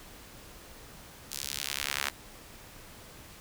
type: tone with high-pass filter sweep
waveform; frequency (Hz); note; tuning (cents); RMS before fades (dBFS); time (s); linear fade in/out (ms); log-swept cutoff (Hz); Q
sawtooth; 70.4; C#2; +27; -35; 1.31-2.1; 10; 5500 to 1500; 0.96
effects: pink hiss -50 dBFS RMS until 3.4 s